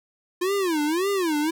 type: tone with vibrato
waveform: square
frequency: 344.7 Hz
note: F4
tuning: 23 cents flat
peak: -22 dBFS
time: 0.41-1.51 s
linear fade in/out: 10 ms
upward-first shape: sine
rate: 1.8 Hz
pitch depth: 270 cents each way
effects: none